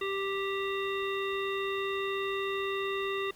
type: harmonic tone with a mistuned harmonic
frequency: 392 Hz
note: G4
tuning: in tune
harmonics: 1 / 3 / 5 / 7 / 9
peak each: -32 / -37 / -39 / -40 / -42 dBFS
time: 0.01-3.31 s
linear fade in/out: 5 ms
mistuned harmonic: 9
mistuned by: +67 cents
effects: pink hiss -57 dBFS RMS until 3.35 s